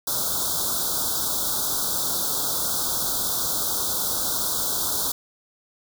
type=band-stop noise; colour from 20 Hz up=white; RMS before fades=-25 dBFS; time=0.07-5.12 s; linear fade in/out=5 ms; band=1500 to 3400 Hz; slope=96 dB/octave; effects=none